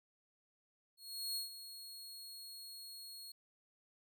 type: tone with ADSR envelope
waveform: sawtooth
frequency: 4310 Hz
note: C#8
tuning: 49 cents flat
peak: -34 dBFS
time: 0.97-3.32 s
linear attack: 390 ms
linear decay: 130 ms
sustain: -12 dB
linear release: 5 ms
effects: none